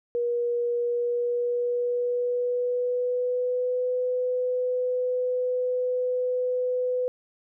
sine tone with pitch glide, 478.6 to 501.2 Hz, A#4 to B4, +46 to +25 cents, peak -23 dBFS, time 0.15-7.08 s, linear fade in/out 0 ms, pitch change +79 cents, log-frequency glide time 0.75-3.93 s, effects none

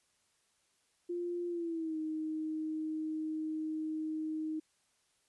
sine tone with pitch glide, 349.2 to 312.9 Hz, F4 to D#4, 0 to +10 cents, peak -34 dBFS, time 1.09-4.6 s, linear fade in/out 10 ms, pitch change -190 cents, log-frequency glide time 1.48-1.98 s, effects white hiss -74 dBFS RMS until 5.28 s + resampled to 24000 Hz

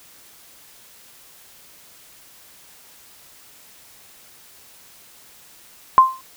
sine tone with exponential decay, 1046.5 Hz, C6, in tune, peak -3 dBFS, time 5.98-6.21 s, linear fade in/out 0 ms, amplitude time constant 48 ms, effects white hiss -48 dBFS RMS until 6.36 s

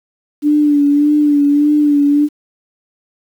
sine tone with vibrato, 292.3 Hz, D4, 8 cents flat, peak -8 dBFS, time 0.42-2.29 s, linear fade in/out 50 ms, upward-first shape sine, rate 1.7 Hz, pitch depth 37 cents each way, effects 7-bit

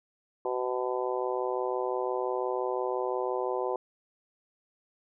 harmonic tone, 125.8 Hz, B2, 32 cents sharp, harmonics 3 / 4 / 5 / 6 / 7 / 8, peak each -32 / -33 / -37 / -38 / -37 / -38 dBFS, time 0.45-3.76 s, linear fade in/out 2 ms, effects none

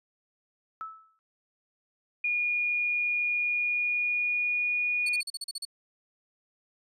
sine tone with exponential decay, 1307 Hz, E6, 15 cents flat, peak -32 dBFS, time 0.81-1.19 s, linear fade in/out 0 ms, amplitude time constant 81 ms
sine tone with pitch glide, 2438 to 2452 Hz, D#7 to D#7, -36 to -26 cents, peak -25 dBFS, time 2.24-5.21 s, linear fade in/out 5 ms, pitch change +10 cents, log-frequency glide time 3.4-4.87 s
30% pulse tone bursts, 4435 Hz, C#8, in tune, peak -30 dBFS, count 9, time 5.06-5.652 s, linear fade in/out 5 ms, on 32 ms, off 38 ms
effects resampled to 32000 Hz

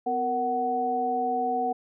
sine tone cluster, 252.6 / 465.9 / 745 Hz, B3 / A#4 / F#5, +39 / -1 / +12 cents, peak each -33 / -31 / -25 dBFS, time 0.06-1.73 s, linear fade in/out 10 ms, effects none

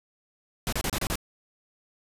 pink noise bursts, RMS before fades -28 dBFS, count 6, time 0.67-1.155 s, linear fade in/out 0 ms, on 55 ms, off 31 ms, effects resampled to 32000 Hz

